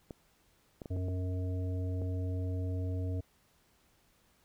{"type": "clicks", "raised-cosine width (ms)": 2, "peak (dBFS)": -29, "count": 6, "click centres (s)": [0.108, 0.818, 0.858, 0.965, 1.084, 2.018]}
{"type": "harmonic tone", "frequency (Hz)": 91.8, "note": "F#2", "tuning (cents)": -13, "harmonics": [1, 3, 5, 7], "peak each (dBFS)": [-32, -42, -46, -49], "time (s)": [0.9, 3.21], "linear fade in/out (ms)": 10}
{"effects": ["pink hiss -69 dBFS RMS until 4.44 s"]}